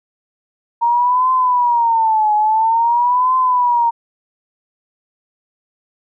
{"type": "tone with vibrato", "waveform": "sine", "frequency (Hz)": 932.3, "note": "A#5", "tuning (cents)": 0, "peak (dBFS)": -11, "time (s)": [0.81, 3.91], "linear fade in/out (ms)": 20, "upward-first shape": "triangle", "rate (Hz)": 0.49, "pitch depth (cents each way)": 180, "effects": []}